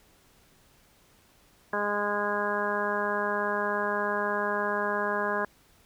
harmonic tone, 205.9 Hz, G#3, 15 cents flat, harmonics 1 / 2 / 3 / 4 / 5 / 6 / 7 / 8, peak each -37 / -33 / -33 / -37 / -32 / -38 / -37 / -32 dBFS, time 1.73-5.45 s, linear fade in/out 2 ms, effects pink hiss -61 dBFS RMS until 5.85 s

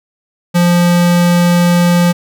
square tone, 174.61 Hz, F3, in tune, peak -8 dBFS, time 0.54-2.13 s, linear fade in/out 20 ms, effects none

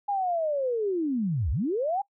sine linear two-way sweep, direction down then up, 826 to 58.27 to 826 Hz, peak -24 dBFS, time 0.08-2.02 s, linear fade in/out 10 ms, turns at 1.51 s, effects noise-tail reverb RT60 0.1 s tail -22 dB re dry

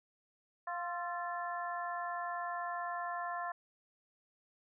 harmonic tone with a mistuned harmonic, 350 Hz, F4, 4 cents sharp, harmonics 2 / 3 / 4 / 5, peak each -40 / -40 / -46 / -44 dBFS, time 0.67-3.52 s, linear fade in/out 5 ms, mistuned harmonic 4, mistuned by -53 cents, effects none

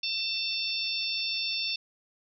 harmonic tone, 894 Hz, A5, 27 cents sharp, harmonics 3 / 4 / 5 / 6, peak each -34 / -34 / -34 / -34 dBFS, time 0.03-1.76 s, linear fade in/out 5 ms, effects none

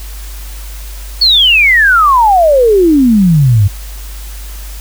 sine exponential sweep, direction down, 4500 to 94.1 Hz, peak -4 dBFS, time 1.21-3.68 s, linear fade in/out 10 ms, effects added 50 Hz sine -23 dBFS peak until 4.8 s + white hiss -33 dBFS RMS until 4.8 s

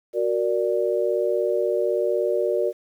sine chord, Gb augmented, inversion none, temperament equal, 370 / 466.2 / 587.3 Hz, Gb4 / Bb4 / D5, 0 / 0 / 0 cents, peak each -24 dBFS, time 0.13-2.73 s, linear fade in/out 50 ms, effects 9-bit

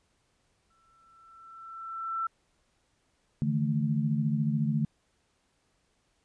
sine tone with exponential growth, 1337 Hz, E6, 24 cents sharp, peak -27 dBFS, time 0.7-2.27 s, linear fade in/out 5 ms, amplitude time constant 340 ms
sine chord, D suspended second, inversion none, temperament equal with one note detuned, 146.83 / 160.96 / 220 Hz, D3 / E3 / A3, 0 / -41 / 0 cents, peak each -28 / -32 / -29 dBFS, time 3.42-4.85 s, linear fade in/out 0 ms
effects pink hiss -72 dBFS RMS until 6.24 s + resampled to 22050 Hz

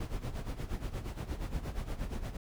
brown noise with tremolo, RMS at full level -34 dBFS, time 0-2.37 s, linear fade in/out 5 ms, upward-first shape sine, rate 8.5 Hz, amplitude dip 75%, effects none

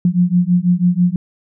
sine beating tone pair, 174.61 / 180.71 Hz, F3 / F#3, 0 / -41 cents, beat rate 6.1 Hz, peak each -14 dBFS, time 0.05-1.16 s, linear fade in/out 2 ms, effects none

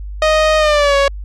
sawtooth tone with pitch glide, 622.3 to 557.6 Hz, D#5 to C#5, 0 to +10 cents, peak -6 dBFS, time 0.22-1.08 s, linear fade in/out 2 ms, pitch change -190 cents, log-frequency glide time 0.58-0.96 s, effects added 50 Hz sine -24 dBFS peak until 1.24 s + low-pass 5000 Hz 12 dB/octave

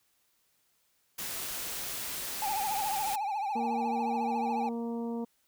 white noise, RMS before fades -37 dBFS, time 1.18-3.16 s, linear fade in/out 10 ms
triangle tone with vibrato, 822 Hz, G#5, 18 cents flat, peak -28 dBFS, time 2.42-4.69 s, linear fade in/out 2 ms, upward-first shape triangle, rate 14 Hz, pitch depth 130 cents each way
harmonic tone, 233.1 Hz, A#3, in tune, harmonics 1 / 2 / 3 / 4 / 5, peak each -33 / -38 / -47 / -46 / -57 dBFS, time 3.55-5.25 s, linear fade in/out 10 ms
effects white hiss -72 dBFS RMS until 5.47 s

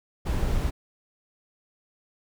brown noise, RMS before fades -25 dBFS, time 0.25-0.71 s, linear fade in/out 20 ms, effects none

